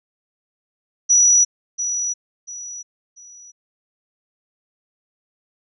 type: tone with echo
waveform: sine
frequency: 5870 Hz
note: F#8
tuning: 15 cents flat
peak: -10 dBFS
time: 1.09-1.45 s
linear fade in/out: 20 ms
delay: 690 ms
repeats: 3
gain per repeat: -10 dB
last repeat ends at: 3.52 s
effects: none